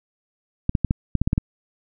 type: clicks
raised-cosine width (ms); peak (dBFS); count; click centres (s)
5; -6; 9; 0.694 / 0.752 / 0.847 / 0.909 / 1.153 / 1.216 / 1.275 / 1.331 / 1.379
effects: none